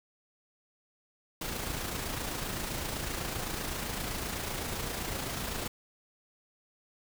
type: noise with amplitude modulation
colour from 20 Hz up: pink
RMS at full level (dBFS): -34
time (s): 1.41-5.68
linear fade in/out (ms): 5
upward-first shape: sine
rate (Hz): 27.8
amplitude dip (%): 40
effects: none